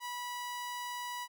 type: tone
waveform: sawtooth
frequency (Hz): 978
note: B5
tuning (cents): -17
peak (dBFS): -34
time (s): 0-1.28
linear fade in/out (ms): 50
effects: none